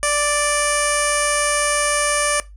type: tone with low-pass filter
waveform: 15% pulse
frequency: 587.3 Hz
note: D5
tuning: in tune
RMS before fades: -19 dBFS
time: 0.03-2.4 s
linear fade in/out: 0 ms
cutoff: 8900 Hz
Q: 6.1
effects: noise-tail reverb RT60 0.2 s tail -18 dB re dry + added 50 Hz sine -38 dBFS peak until 2.56 s